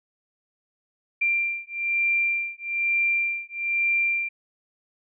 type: beating tone pair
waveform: sine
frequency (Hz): 2371 / 2372.1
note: D7 / D7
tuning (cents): +16 / +17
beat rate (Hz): 1.1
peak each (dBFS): -25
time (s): 1.21-4.29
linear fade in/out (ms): 10
effects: none